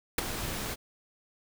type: noise with ADSR envelope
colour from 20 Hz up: pink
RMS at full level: -23 dBFS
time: 0.18-0.76 s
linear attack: 5 ms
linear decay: 13 ms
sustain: -12 dB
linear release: 32 ms
effects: none